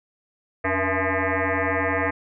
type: tone with frequency modulation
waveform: sine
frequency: 659.3 Hz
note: E5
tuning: in tune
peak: -20 dBFS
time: 0.64-2.11 s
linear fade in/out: 10 ms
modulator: 190 Hz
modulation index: 7.6
effects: none